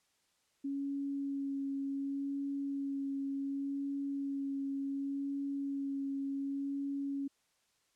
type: tone with vibrato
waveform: sine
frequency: 277.2 Hz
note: C#4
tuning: in tune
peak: -34 dBFS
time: 0.64-7.28 s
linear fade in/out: 10 ms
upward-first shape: sine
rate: 0.68 Hz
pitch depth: 13 cents each way
effects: white hiss -75 dBFS RMS until 7.95 s + low-pass 9000 Hz 12 dB/octave